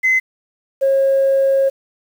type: tone pair in turn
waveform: sine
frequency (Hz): 2048 / 542.4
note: C7 / C#5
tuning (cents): -38 / -38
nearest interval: octave + major seventh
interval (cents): 2300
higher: first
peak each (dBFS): -10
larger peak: neither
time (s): 0.03-0.2 / 0.81-1.7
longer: second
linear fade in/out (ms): 20
effects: tanh soft clip ceiling -8 dBFS + 7-bit